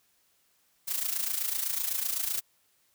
blue noise with amplitude modulation, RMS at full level -28 dBFS, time 0.87-2.41 s, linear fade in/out 20 ms, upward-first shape sine, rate 27.9 Hz, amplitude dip 70%, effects white hiss -69 dBFS RMS until 2.94 s

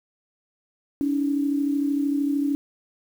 sine tone pair together, 282.8 / 316 Hz, C#4 / D#4, +35 / +27 cents, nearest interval major second, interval 192 cents, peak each -21 / -29 dBFS, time 1.01-2.55 s, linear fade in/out 0 ms, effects 8-bit

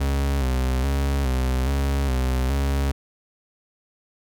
40% pulse tone with vibrato, 66.7 Hz, C2, 34 cents sharp, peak -19 dBFS, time 0-2.92 s, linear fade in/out 10 ms, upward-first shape square, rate 1.2 Hz, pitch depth 63 cents each way, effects none

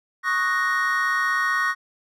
triangle chord, D# minor seventh, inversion third, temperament equal, 1108.7 / 1244.5 / 1480 / 1864.7 Hz, C#6 / D#6 / F#6 / A#6, 0 / 0 / 0 / 0 cents, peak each -24 / -27 / -25 / -21 dBFS, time 0.23-1.75 s, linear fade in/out 50 ms, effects none

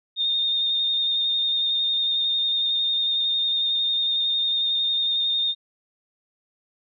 sine tone with vibrato, 3662 Hz, A#7, 32 cents flat, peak -20 dBFS, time 0.16-5.55 s, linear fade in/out 50 ms, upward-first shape square, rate 11 Hz, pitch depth 14 cents each way, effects none

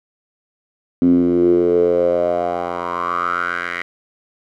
10% pulse tone with band-pass filter sweep, 87.31 Hz, F2, in tune, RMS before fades -17 dBFS, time 1.02-3.82 s, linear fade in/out 0 ms, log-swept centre 250 to 1900 Hz, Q 6.7, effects none

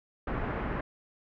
pink low-pass noise, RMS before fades -33 dBFS, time 0.27-0.81 s, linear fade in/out 5 ms, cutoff 1900 Hz, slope 24 dB/octave, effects none

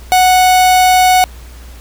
45% pulse tone, 738 Hz, F#5, 5 cents flat, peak -6 dBFS, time 0.12-1.24 s, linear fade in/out 0 ms, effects added 60 Hz sine -31 dBFS peak until 1.8 s + pink hiss -40 dBFS RMS until 1.8 s

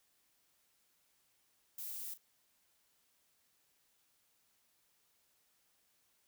violet noise with echo, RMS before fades -44 dBFS, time 1.78-2.14 s, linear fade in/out 5 ms, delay 37 ms, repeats 1, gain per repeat -14 dB, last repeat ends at 2.177 s, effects white hiss -75 dBFS RMS until 6.27 s

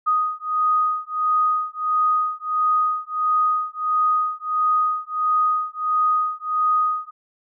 sine beating tone pair, 1244.5 / 1246 Hz, D#6 / D#6, 0 / +2 cents, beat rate 1.5 Hz, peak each -21 dBFS, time 0.06-7.11 s, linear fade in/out 20 ms, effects none

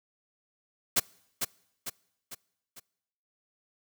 white noise with echo, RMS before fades -23 dBFS, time 0.96-1 s, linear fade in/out 10 ms, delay 450 ms, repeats 4, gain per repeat -6 dB, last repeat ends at 2.8 s, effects noise-tail reverb RT60 0.9 s tail -25 dB re dry

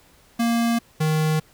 square tone pair in turn, 233.1 / 155.95 Hz, A#3 / D#3, 0 / +4 cents, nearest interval perfect fifth, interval 696 cents, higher first, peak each -19 dBFS, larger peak neither, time 0.39-0.79 / 1-1.4 s, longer neither, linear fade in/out 10 ms, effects pink hiss -55 dBFS RMS until 1.53 s

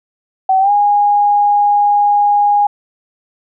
sine tone with pitch glide, 762 to 821.4 Hz, G5 to G#5, -49 to -19 cents, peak -8 dBFS, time 0.49-2.67 s, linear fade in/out 5 ms, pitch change +130 cents, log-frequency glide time 0.6-0.71 s, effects none

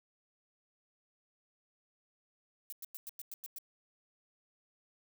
violet noise bursts, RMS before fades -44 dBFS, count 8, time 2.7-3.585 s, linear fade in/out 0 ms, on 24 ms, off 99 ms, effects none

